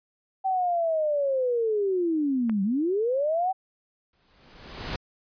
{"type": "linear two-way sweep", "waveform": "sine", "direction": "down then up", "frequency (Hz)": [773, 188.6, 773], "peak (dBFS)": -22, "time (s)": [0.44, 3.53], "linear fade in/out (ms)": 20, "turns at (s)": 2.63}
{"type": "click", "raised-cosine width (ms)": 0.5, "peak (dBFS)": -22, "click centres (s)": 2.496}
{"type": "noise with exponential growth", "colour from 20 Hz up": "pink", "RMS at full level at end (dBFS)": -30, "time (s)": [4.13, 4.96], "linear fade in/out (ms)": 2, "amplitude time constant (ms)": 180}
{"effects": ["resampled to 11025 Hz"]}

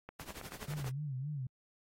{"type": "click train", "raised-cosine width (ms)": 0.5, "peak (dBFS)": -30, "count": 8, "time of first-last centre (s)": [0.09, 0.844], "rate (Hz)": 9.28}
{"type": "noise with tremolo", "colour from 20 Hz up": "pink", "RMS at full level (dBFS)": -45, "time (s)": [0.19, 0.9], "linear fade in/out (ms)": 10, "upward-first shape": "triangle", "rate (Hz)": 12, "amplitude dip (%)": 90}
{"type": "tone with vibrato", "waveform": "sine", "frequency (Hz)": 139.1, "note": "C#3", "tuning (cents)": 6, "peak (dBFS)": -36, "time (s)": [0.68, 1.47], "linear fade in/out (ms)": 5, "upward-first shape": "sine", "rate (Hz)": 3.6, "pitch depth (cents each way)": 150}
{"effects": ["AAC 48 kbps"]}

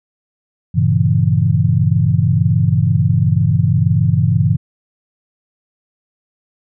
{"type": "chord", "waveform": "sine", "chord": "G diminished seventh", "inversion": "none", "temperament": "equal", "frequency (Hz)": [98, 116.54, 138.59, 164.81], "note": ["G2", "Bb2", "Db3", "Fb3"], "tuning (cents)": [0, 0, 0, 0], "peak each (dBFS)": -16, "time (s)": [0.74, 4.57], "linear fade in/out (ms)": 20, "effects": []}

